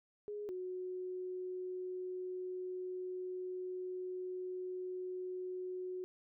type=tone pair in turn; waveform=sine; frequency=415.3 / 367 Hz; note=G#4 / F#4; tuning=0 / -14 cents; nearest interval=major second; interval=214 cents; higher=first; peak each=-40 / -39 dBFS; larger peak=second; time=0.28-0.49 / 0.49-6.04 s; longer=second; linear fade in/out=0 ms; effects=none